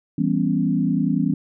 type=chord; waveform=sine; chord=C# half-diminished seventh; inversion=first; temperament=equal; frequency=164.81 / 196 / 246.9 / 277.2 Hz; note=E3 / G3 / B3 / C#4; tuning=0 / 0 / 0 / 0 cents; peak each=-23 dBFS; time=0.18-1.34 s; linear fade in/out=5 ms; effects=none